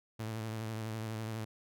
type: tone with vibrato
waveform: sawtooth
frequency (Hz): 110.6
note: A2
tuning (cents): +9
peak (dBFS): -33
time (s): 0.19-1.45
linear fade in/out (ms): 10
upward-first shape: sine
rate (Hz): 12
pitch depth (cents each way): 42
effects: none